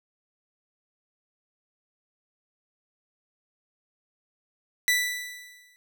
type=tone with exponential decay; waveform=sawtooth; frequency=1975.5 Hz; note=B6; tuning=in tune; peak=-15 dBFS; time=4.88-5.76 s; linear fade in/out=0 ms; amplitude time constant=190 ms; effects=none